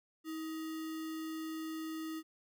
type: tone with sample-and-hold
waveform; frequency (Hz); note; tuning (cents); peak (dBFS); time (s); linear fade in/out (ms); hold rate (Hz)
sine; 319; D#4; +43; -38; 0.24-2.23; 50; 1575
effects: none